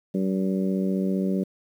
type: harmonic tone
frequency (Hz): 95.3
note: G2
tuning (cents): -48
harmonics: 2 / 3 / 4 / 5 / 6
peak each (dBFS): -23 / -31 / -31 / -35 / -36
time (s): 0.14-1.44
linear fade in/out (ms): 10
effects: 9-bit